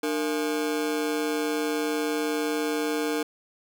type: ring-modulated tone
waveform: 40% pulse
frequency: 380.6 Hz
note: F#4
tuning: 49 cents sharp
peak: -21 dBFS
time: 0.03-3.23 s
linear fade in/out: 5 ms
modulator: 81.1 Hz
effects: none